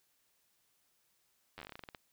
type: slowing click train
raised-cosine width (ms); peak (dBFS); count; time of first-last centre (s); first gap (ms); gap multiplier
0.3; -30; 14; 1.58-1.948; 10; 1.16
effects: white hiss -75 dBFS RMS until 2.12 s